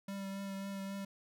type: tone with vibrato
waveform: square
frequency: 196 Hz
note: G3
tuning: in tune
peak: -40 dBFS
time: 0.08-1.05 s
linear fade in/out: 5 ms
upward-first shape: triangle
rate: 3.7 Hz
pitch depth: 19 cents each way
effects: none